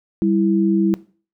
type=tone pair together; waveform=sine; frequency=196 / 329.6 Hz; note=G3 / E4; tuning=0 / 0 cents; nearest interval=major sixth; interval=900 cents; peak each=-17 dBFS; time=0.22-0.94 s; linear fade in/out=0 ms; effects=noise-tail reverb RT60 0.4 s tail -19 dB re dry